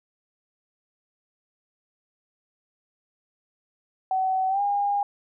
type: tone with pitch glide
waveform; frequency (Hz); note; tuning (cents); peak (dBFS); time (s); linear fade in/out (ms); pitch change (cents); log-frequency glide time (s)
sine; 756 to 810.3; F#5 to G#5; +37 to -43; -21; 4.11-5.03; 2; +120; 4.49-4.61
effects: none